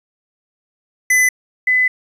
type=tone pair in turn; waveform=square / sine; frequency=2010 / 2010 Hz; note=B6 / B6; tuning=+30 / +30 cents; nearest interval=unison; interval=0 cents; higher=neither; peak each=-11 dBFS; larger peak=neither; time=1.1-1.29 / 1.67-1.88 s; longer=second; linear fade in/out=5 ms; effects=resampled to 32000 Hz + 8-bit